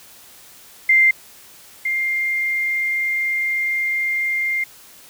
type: tone pair in turn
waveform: sine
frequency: 2093 / 2108 Hz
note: C7 / C7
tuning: 0 / +12 cents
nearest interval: unison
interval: 12 cents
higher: second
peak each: -10 / -18 dBFS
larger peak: first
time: 0.89-1.11 / 1.85-4.64 s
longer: second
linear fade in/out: 5 ms
effects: white hiss -45 dBFS RMS until 5.09 s